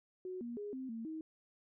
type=tone with pitch steps; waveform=sine; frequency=368.9 / 237.4 / 412.7 / 261 / 227 / 316.7 Hz; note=F#4 / A#3 / G#4 / C4 / A#3 / D#4; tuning=-5 / +32 / -11 / -4 / -46 / +31 cents; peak=-40 dBFS; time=0.25-1.21 s; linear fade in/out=2 ms; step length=160 ms; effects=none